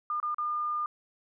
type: tone with dropouts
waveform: sine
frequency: 1209 Hz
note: D6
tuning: 50 cents sharp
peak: -28 dBFS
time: 0.1-0.86 s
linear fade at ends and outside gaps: 2 ms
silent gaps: 0.201-0.228 / 0.345-0.383 s
effects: none